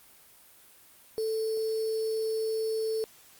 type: tone with sample-and-hold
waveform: sine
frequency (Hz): 441.6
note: A4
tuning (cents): +6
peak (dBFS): -27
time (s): 1.18-3.04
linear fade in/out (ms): 0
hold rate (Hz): 4900
effects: white hiss -56 dBFS RMS until 3.39 s + Opus 32 kbps